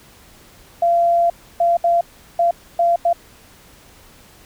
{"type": "tone bursts at uneven times", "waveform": "sine", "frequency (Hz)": 686, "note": "F5", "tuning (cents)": -31, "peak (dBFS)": -12, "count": 6, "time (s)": [[0.82, 1.3], [1.6, 1.77], [1.84, 2.01], [2.39, 2.51], [2.79, 2.96], [3.05, 3.13]], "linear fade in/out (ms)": 5, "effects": ["pink hiss -47 dBFS RMS until 4.45 s"]}